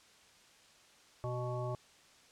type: harmonic tone with a mistuned harmonic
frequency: 123.3 Hz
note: B2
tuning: 2 cents flat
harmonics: 1 / 3 / 5 / 7 / 9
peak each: -37 / -43 / -41 / -47 / -46 dBFS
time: 1.24-1.75 s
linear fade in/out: 0 ms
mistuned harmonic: 3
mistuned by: +18 cents
effects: white hiss -62 dBFS RMS until 2.31 s + low-pass 7000 Hz 12 dB/octave